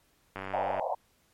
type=click train; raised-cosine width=0.5 ms; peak=-22 dBFS; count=43; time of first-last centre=0.36-0.797 s; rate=96.2 Hz
type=band-pass noise; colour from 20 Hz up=white; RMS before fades=-31 dBFS; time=0.53-0.95 s; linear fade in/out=10 ms; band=510 to 940 Hz; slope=96 dB/octave
effects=pink hiss -68 dBFS RMS until 1.33 s + MP3 64 kbps